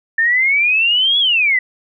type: exponential two-way sweep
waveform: sine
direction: up then down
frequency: 1781 to 3409 to 1956 Hz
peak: -11 dBFS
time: 0.18-1.59 s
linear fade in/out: 5 ms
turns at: 1.19 s
effects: none